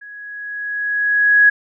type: tone with level ramp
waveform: sine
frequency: 1668 Hz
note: G#6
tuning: 7 cents sharp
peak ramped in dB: -34 to -6 dBFS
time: 0.01-1.5 s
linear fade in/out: 10 ms
effects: none